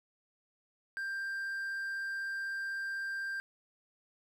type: tone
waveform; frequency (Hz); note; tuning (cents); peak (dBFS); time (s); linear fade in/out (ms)
triangle; 1584; G6; +18; -33; 0.97-3.4; 0
effects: 12-bit